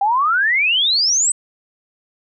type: exponential sweep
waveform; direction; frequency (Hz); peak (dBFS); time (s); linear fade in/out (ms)
sine; up; 775 to 8300; -13; 0.01-1.32; 5
effects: none